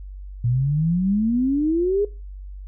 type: exponential sweep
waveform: sine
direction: up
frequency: 116.54 to 420.1 Hz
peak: -17 dBFS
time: 0.44-2.05 s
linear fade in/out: 5 ms
effects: noise-tail reverb RT60 0.3 s tail -21 dB re dry + added 48 Hz sine -33 dBFS peak until 2.67 s